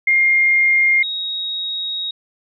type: tone pair in turn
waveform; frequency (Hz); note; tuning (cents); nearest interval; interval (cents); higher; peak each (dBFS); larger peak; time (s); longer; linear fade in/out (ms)
sine; 2121 / 3779; C7 / A#7; +23 / +23; minor seventh; 1000; second; -11 / -21; first; 0.07-1.03 / 1.03-2.11; second; 5
effects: none